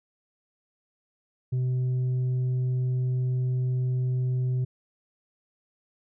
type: tone with tanh clipping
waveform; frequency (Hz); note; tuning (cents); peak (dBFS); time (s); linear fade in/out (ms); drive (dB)
sine; 127; B2; +49; -24; 1.52-4.65; 10; 3
effects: none